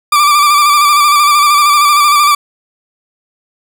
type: tone with vibrato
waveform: 40% pulse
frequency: 1174.7 Hz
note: D6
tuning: in tune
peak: -5 dBFS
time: 0.12-2.35 s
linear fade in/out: 5 ms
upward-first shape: square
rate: 13 Hz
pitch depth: 33 cents each way
effects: none